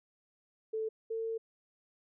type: tone pair in turn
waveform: sine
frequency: 440 / 449.8 Hz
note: A4 / A4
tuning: 0 / +38 cents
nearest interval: unison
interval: 38 cents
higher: second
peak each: -32 / -33 dBFS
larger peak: first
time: 0.73-0.89 / 1.1-1.38 s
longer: second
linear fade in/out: 10 ms
effects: none